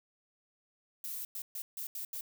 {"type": "noise bursts at uneven times", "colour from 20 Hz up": "violet", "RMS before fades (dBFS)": -40, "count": 6, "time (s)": [[1.04, 1.25], [1.35, 1.42], [1.55, 1.62], [1.77, 1.87], [1.95, 2.05], [2.13, 2.21]], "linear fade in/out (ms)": 2, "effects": []}